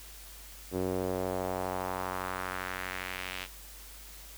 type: tone with band-pass filter sweep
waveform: sawtooth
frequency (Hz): 92.5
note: F#2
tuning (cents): 0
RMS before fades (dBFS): -35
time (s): 0.71-3.48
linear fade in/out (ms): 50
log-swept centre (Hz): 380 to 2900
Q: 1.7
effects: added 50 Hz sine -50 dBFS peak until 4.37 s + white hiss -50 dBFS RMS until 4.37 s